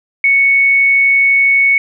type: tone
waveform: sine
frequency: 2217 Hz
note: C#7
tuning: in tune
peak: -7 dBFS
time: 0.24-1.78 s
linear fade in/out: 2 ms
effects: none